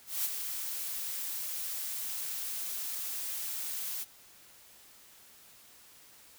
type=noise with ADSR envelope; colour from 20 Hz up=blue; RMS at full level=-30 dBFS; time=0.06-4.05 s; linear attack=190 ms; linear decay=21 ms; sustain=-7 dB; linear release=29 ms; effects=white hiss -57 dBFS RMS until 6.38 s